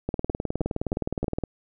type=two click trains; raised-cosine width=2 ms; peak=-13 / -15 dBFS; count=27 / 4; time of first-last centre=0.09-1.437 / 0.3-1.243 s; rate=19.3 / 3.18 Hz; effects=none